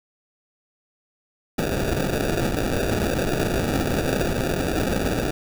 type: noise with sample-and-hold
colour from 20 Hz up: white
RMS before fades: -23 dBFS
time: 1.58-5.31 s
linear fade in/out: 5 ms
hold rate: 1050 Hz
effects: none